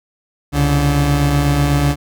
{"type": "tone pair together", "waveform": "30% pulse", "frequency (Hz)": [67.82, 143.7], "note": ["C#2", "D3"], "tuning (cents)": [-37, -37], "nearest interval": "octave + minor second", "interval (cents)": 1300, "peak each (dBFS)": [-15, -11], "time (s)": [0.52, 1.96], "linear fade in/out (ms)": 50, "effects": []}